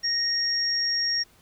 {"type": "tone pair together", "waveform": "sine", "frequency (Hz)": [1859, 5571], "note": ["A#6", "F8"], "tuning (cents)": [-5, -5], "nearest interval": "octave + perfect fifth", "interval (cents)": 1900, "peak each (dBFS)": [-31, -23], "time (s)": [0.03, 1.24], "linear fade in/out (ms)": 20, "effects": ["pink hiss -58 dBFS RMS until 1.41 s"]}